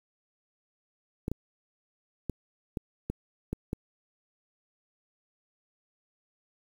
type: clicks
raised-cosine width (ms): 3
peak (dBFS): -18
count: 7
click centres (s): 1.281 / 1.316 / 2.297 / 2.772 / 3.1 / 3.53 / 3.731
effects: 8-bit